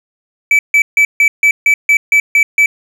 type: tone bursts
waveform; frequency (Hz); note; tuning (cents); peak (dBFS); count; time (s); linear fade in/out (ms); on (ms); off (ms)
triangle; 2306; D7; -32; -4; 10; 0.51-2.66; 2; 80; 150
effects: none